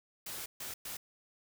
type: noise bursts at uneven times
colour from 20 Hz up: white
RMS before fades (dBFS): -42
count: 3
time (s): 0.26-0.46 / 0.6-0.74 / 0.85-0.97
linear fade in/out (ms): 5
effects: none